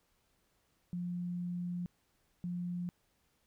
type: tone bursts at uneven times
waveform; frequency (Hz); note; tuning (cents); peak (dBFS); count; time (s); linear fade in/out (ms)
sine; 176.4; F3; +18; -35; 2; 0.93-1.86 / 2.44-2.89; 0
effects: pink hiss -75 dBFS RMS until 3.46 s